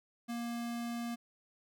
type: tone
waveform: square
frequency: 235.7 Hz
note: A#3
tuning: 19 cents sharp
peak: -37 dBFS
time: 0.28-1.16 s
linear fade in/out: 20 ms
effects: none